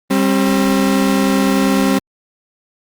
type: tone pair together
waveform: 35% pulse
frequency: 197.34 / 267.4 Hz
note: G3 / C4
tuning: +12 / +38 cents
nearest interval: perfect fourth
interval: 526 cents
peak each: -13 dBFS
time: 0.1-1.99 s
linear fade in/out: 10 ms
effects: Opus 32 kbps